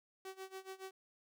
sawtooth tone with tremolo, 381.1 Hz, G4, 49 cents flat, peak -40 dBFS, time 0.25-0.91 s, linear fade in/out 2 ms, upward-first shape sine, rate 7.1 Hz, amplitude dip 90%, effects none

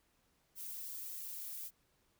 violet noise with flanger, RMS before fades -45 dBFS, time 0.55-1.71 s, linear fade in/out 50 ms, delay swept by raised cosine 1.7 to 2.9 ms, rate 1.7 Hz, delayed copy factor -0.65, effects pink hiss -75 dBFS RMS until 2.19 s

